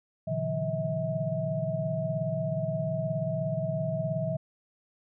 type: tone cluster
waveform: sine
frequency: 117.8 / 143.5 / 160.4 / 179.4 / 642 Hz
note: A#2 / D3 / E3 / F3 / E5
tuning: +19 / -40 / -47 / +47 / -46 cents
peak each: -36 / -34 / -34 / -37 / -31 dBFS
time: 0.27-4.37 s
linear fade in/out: 10 ms
effects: none